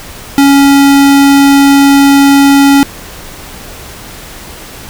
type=tone; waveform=square; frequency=278.8 Hz; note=C#4; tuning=10 cents sharp; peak=-3 dBFS; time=0.38-2.83 s; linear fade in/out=0 ms; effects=pink hiss -28 dBFS RMS until 4.89 s